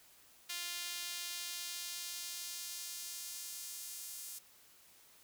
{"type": "tone with high-pass filter sweep", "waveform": "sawtooth", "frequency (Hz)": 349.2, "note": "F4", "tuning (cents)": 0, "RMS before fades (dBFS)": -44, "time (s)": [0.49, 4.39], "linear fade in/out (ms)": 10, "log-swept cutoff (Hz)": [3000, 8100], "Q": 0.9, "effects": ["white hiss -63 dBFS RMS until 5.23 s"]}